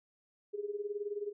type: tone with tremolo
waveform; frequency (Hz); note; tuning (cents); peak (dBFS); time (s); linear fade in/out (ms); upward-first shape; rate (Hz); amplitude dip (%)
sine; 411.3; G#4; -17; -32; 0.53-1.33; 20; sine; 19; 80
effects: none